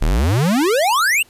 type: exponential sweep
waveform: square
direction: up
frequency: 32.7 to 2909 Hz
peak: -14 dBFS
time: 0.01-1.23 s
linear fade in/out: 10 ms
effects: pink hiss -51 dBFS RMS until 1.29 s + resampled to 32000 Hz